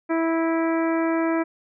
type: harmonic tone with a mistuned harmonic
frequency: 327.8 Hz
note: E4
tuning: 10 cents flat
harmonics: 1 / 2 / 3 / 4 / 5 / 6 / 7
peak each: -21 / -27 / -31 / -33 / -35 / -37 / -38 dBFS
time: 0.09-1.44 s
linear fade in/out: 20 ms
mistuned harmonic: 7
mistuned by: +18 cents
effects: none